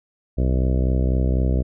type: harmonic tone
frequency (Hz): 64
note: C2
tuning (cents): -38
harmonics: 1 / 2 / 3 / 4 / 5 / 6 / 7 / 8 / 9 / 10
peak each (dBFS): -18 / -24 / -28 / -30 / -32 / -34 / -35 / -36 / -37 / -38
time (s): 0.37-1.63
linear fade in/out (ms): 20
effects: none